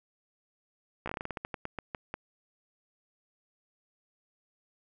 slowing click train, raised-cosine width 0.5 ms, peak -20 dBFS, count 16, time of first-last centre 1.06-2.141 s, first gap 15 ms, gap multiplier 1.2, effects none

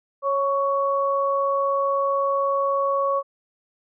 sine tone pair together, 551.6 / 1116 Hz, C#5 / C#6, -9 / +11 cents, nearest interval octave, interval 1220 cents, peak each -22 dBFS, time 0.22-3.23 s, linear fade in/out 50 ms, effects none

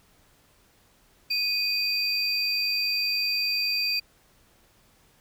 triangle tone pair together, 2484 / 4685 Hz, D#7 / D8, -3 / -5 cents, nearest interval major seventh, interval 1098 cents, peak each -27 / -24 dBFS, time 1.3-4 s, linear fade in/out 10 ms, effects pink hiss -61 dBFS RMS until 5.2 s

